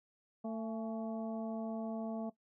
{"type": "harmonic tone with a mistuned harmonic", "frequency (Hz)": 223.5, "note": "A3", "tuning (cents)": 27, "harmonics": [1, 2, 3, 4, 5], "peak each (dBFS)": [-38, -46, -43, -52, -56], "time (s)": [0.44, 2.3], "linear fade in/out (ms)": 10, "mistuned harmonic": 4, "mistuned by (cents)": -78, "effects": ["noise-tail reverb RT60 0.1 s tail -17 dB re dry"]}